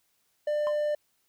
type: tone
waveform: triangle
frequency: 596 Hz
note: D5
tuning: 25 cents sharp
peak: -23 dBFS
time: 0.47-0.95 s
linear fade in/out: 5 ms
type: tone with exponential decay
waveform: triangle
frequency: 1036 Hz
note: C6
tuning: 17 cents flat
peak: -27 dBFS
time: 0.67-0.77 s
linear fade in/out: 0 ms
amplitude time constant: 20 ms
effects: white hiss -72 dBFS RMS until 1.28 s